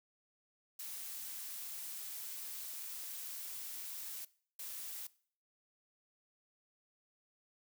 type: noise bursts at uneven times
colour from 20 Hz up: blue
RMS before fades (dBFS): -45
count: 2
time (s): 0.79-4.25 / 4.59-5.07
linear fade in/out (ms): 5
effects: noise-tail reverb RT60 0.5 s tail -20 dB re dry